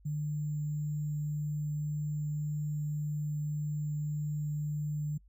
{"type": "tone with sample-and-hold", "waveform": "sine", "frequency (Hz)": 149.7, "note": "D3", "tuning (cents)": 33, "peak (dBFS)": -31, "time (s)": [0.05, 5.18], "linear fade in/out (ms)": 10, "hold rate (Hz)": 7350, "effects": ["noise-tail reverb RT60 0.1 s tail -26 dB re dry", "added 50 Hz sine -57 dBFS peak until 5.28 s"]}